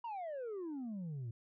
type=exponential sweep; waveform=sine; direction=down; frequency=965 to 110 Hz; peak=-37 dBFS; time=0.04-1.31 s; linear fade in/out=5 ms; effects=tanh soft clip ceiling -39 dBFS